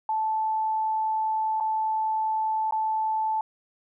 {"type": "tone with dropouts", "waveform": "sine", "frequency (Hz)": 875, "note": "A5", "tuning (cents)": -10, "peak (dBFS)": -23, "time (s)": [0.09, 3.41], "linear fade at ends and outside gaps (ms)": 2, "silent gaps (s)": [[1.601, 1.607], [2.71, 2.723]], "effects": []}